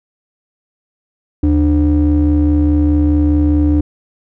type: ring-modulated tone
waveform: triangle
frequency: 109.7 Hz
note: A2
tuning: 5 cents flat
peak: -4 dBFS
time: 1.43-3.81 s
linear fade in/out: 5 ms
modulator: 187 Hz
effects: none